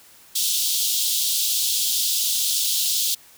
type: high-pass noise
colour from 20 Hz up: pink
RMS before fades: -22 dBFS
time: 0.35-3.15 s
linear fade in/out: 10 ms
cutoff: 3200 Hz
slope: 48 dB/octave
effects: white hiss -50 dBFS RMS until 3.37 s